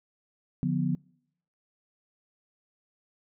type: chord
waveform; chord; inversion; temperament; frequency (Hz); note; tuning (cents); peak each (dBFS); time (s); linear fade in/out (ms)
sine; B diminished; first; just; 148.16 / 177.8 / 246.9; D3 / F3 / B3; +16 / +31 / 0; -29 / -28 / -30; 0.63-0.95; 0
effects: noise-tail reverb RT60 0.7 s tail -26 dB re dry